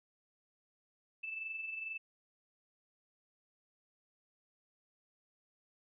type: tone with amplitude modulation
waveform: sine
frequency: 2637 Hz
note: E7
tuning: in tune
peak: -37 dBFS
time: 1.23-1.98 s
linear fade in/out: 10 ms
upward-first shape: sine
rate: 22.2 Hz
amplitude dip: 50%
effects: none